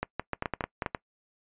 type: clicks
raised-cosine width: 0.5 ms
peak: -14 dBFS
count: 11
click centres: 0.03 / 0.196 / 0.333 / 0.424 / 0.458 / 0.537 / 0.608 / 0.64 / 0.822 / 0.862 / 0.948 s
effects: noise-tail reverb RT60 0.1 s tail -22 dB re dry + resampled to 8000 Hz